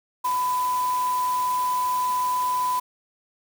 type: tone in noise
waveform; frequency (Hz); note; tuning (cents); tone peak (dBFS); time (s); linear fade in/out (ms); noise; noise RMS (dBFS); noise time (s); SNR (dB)
sine; 1000; B5; +21; -21; 0.24-2.8; 10; white; -37; 0.24-2.8; +13
effects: none